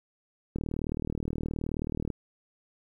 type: click train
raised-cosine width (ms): 3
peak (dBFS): -19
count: 61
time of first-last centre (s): 0.56-2.102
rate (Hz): 38.9
effects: 10-bit